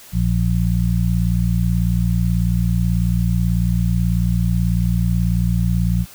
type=harmonic tone; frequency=58.27 Hz; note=A#1; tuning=in tune; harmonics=1 / 2 / 3; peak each=-19 / -19 / -19 dBFS; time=0.12-6.06 s; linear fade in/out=50 ms; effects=white hiss -42 dBFS RMS until 6.14 s